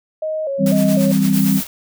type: tone with vibrato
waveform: sine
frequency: 587 Hz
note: D5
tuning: 1 cent flat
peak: -19 dBFS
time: 0.22-1.12 s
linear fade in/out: 5 ms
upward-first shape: square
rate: 2 Hz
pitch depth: 110 cents each way
type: chord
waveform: sine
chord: C major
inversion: first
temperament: just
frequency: 163.52 / 196.22 / 261.6 Hz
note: E3 / G3 / C4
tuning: -14 / +2 / 0 cents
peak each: -20 / -14 / -18 dBFS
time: 0.58-1.62 s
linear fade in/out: 50 ms
type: noise with tremolo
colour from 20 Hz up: white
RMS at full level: -27 dBFS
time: 0.66-1.67 s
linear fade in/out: 2 ms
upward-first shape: sine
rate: 8.8 Hz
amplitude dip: 60%
type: noise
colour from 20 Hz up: violet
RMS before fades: -26 dBFS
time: 1.33-1.64 s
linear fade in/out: 10 ms
effects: none